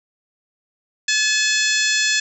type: harmonic tone with a mistuned harmonic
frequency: 860 Hz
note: A5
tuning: 40 cents flat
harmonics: 2 / 3 / 4 / 5 / 6 / 7 / 8 / 9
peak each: -21 / -23 / -24 / -25 / -26 / -26 / -27 / -28 dBFS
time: 1.08-2.2 s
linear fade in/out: 5 ms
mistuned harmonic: 9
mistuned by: -41 cents
effects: none